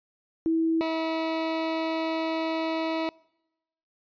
sine / 20% pulse tone pair in turn, 325.6 / 323 Hz, E4 / E4, -21 / -35 cents, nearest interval unison, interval 14 cents, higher first, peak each -21 dBFS, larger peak neither, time 0.46-0.81 / 0.81-3.09 s, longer second, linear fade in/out 0 ms, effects noise-tail reverb RT60 0.9 s tail -26 dB re dry + resampled to 11025 Hz

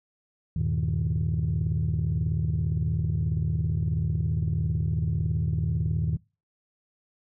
sine tone cluster, 80.3 / 102 / 120.1 / 157.1 Hz, E2 / G#2 / B2 / D#3, -45 / -31 / -48 / +17 cents, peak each -28 / -29 / -30 / -26 dBFS, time 0.56-6.17 s, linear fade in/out 5 ms, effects noise-tail reverb RT60 0.3 s tail -24 dB re dry + tanh soft clip ceiling -18 dBFS

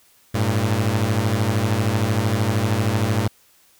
sawtooth beating tone pair, 100 / 113 Hz, G2 / A2, +35 / +47 cents, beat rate 13 Hz, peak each -17 dBFS, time 0.34-3.28 s, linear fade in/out 10 ms, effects white hiss -56 dBFS RMS until 3.79 s

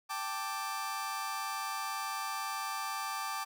sawtooth chord, G suspended second, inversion none, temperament just, 784 / 882 / 1176 Hz, G5 / A5 / D6, 0 / +4 / +2 cents, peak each -38 / -37 / -33 dBFS, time 0.09-3.45 s, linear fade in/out 20 ms, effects none

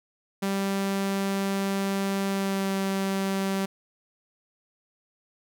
sawtooth tone with pitch glide, 196 to 193.97 Hz, G3 to G3, 0 to -18 cents, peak -21 dBFS, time 0.42-3.66 s, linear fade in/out 10 ms, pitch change -18 cents, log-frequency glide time 2.28-2.72 s, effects none

